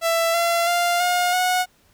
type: tone with pitch steps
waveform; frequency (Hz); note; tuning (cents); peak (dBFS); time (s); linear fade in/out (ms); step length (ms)
sawtooth; 665 / 680.9 / 697.3 / 714 / 731.1; E5 / F5 / F5 / F5 / F#5; +15 / -44 / -3 / +38 / -21; -14; 0.01-1.66; 50; 330
effects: pink hiss -59 dBFS RMS until 1.93 s